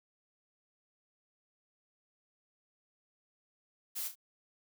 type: noise with echo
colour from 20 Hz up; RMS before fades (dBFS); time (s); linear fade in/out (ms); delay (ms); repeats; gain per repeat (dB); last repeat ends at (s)
blue; -38; 3.95-4.09; 20; 33; 2; -8; 4.156
effects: none